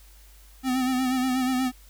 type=tone with vibrato; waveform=square; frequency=256.9 Hz; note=C4; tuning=32 cents flat; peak=-23 dBFS; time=0.63-1.72 s; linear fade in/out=50 ms; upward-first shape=sine; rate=8.3 Hz; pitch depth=44 cents each way; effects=added 50 Hz sine -49 dBFS peak until 1.89 s + white hiss -56 dBFS RMS until 1.89 s